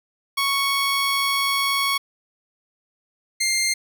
15% pulse tone pair in turn, 1109 / 2107 Hz, C#6 / C7, 0 / +12 cents, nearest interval major seventh, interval 1112 cents, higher second, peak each -13 dBFS, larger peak neither, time 0.37-1.98 / 3.4-3.74 s, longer first, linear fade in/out 10 ms, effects none

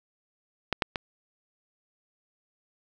clicks, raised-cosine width 0.3 ms, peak -9 / -7 / -13 dBFS, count 3, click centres 0.727 / 0.822 / 0.958 s, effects none

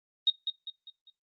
sine tone with echo, 3729 Hz, A#7, in tune, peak -19 dBFS, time 0.27-0.3 s, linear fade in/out 2 ms, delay 200 ms, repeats 4, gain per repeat -8 dB, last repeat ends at 1.1 s, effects noise-tail reverb RT60 0.2 s tail -21 dB re dry + Opus 24 kbps

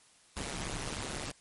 pink noise with amplitude modulation, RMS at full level -34 dBFS, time 0.36-1.32 s, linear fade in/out 10 ms, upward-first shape sine, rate 140 Hz, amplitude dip 100%, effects white hiss -62 dBFS RMS until 1.4 s + MP3 48 kbps

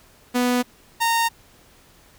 sawtooth tone pair in turn, 246.9 / 922 Hz, B3 / A#5, 0 / -19 cents, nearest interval octave + major seventh, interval 2281 cents, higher second, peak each -14 dBFS, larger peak neither, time 0.34-0.63 / 1-1.29 s, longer neither, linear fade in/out 20 ms, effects pink hiss -53 dBFS RMS until 2.18 s

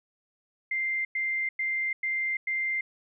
sine tone bursts, 2093 Hz, C7, in tune, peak -26 dBFS, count 5, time 0.71-2.81 s, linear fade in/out 5 ms, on 340 ms, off 100 ms, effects none

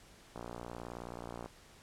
click train, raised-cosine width 1 ms, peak -29 dBFS, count 66, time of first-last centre 0.36-1.46 s, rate 59.1 Hz, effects pink hiss -59 dBFS RMS until 1.82 s + low-pass 10000 Hz 12 dB/octave

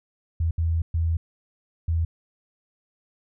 sine tone bursts at uneven times, 82.41 Hz, E2, in tune, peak -20 dBFS, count 4, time 0.4-0.51 / 0.58-0.82 / 0.94-1.17 / 1.88-2.05 s, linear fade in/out 5 ms, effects none

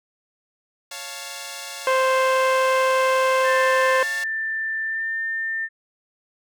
5% pulse chord, Db augmented, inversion none, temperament equal, 554.4 / 698.5 / 880 Hz, Db5 / F5 / A5, 0 / 0 / 0 cents, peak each -25 dBFS, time 0.91-4.24 s, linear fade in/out 5 ms
harmonic tone, 523 Hz, C5, 1 cent flat, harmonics 1 / 2 / 3 / 4 / 5 / 6, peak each -19 / -21 / -27 / -30 / -32 / -37 dBFS, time 1.87-4.03 s, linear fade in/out 2 ms
sine tone with pitch glide, 1778 to 1799.7 Hz, A6 to A6, +18 to +39 cents, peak -23 dBFS, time 3.43-5.69 s, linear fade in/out 50 ms, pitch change +21 cents, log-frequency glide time 4.84-5.06 s
effects none

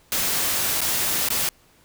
white noise with dropouts, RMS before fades -23 dBFS, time 0.12-1.49 s, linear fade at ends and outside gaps 1 ms, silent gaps 0.807-0.815 / 1.287-1.303 s, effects pink hiss -57 dBFS RMS until 1.84 s

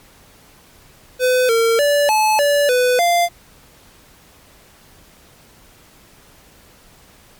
square tone with pitch steps, 505 / 457.2 / 579 / 862 / 577 / 498.1 / 694 Hz, B4 / A#4 / D5 / A5 / D5 / B4 / F5, +39 / -34 / -25 / -36 / -31 / +15 / -11 cents, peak -13 dBFS, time 1.19-3.29 s, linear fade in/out 50 ms, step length 300 ms, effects pink hiss -48 dBFS RMS until 7.39 s + MP3 96 kbps

